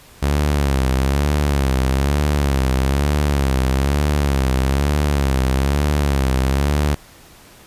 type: tone with vibrato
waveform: sawtooth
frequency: 69.3 Hz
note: C#2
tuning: in tune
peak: -11 dBFS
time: 0.22-6.95 s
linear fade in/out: 10 ms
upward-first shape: sine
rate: 1.1 Hz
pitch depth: 110 cents each way
effects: pink hiss -45 dBFS RMS until 7.66 s + resampled to 32000 Hz